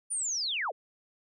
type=linear sweep; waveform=sine; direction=down; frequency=9570 to 370 Hz; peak=-29 dBFS; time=0.1-0.72 s; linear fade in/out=20 ms; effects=none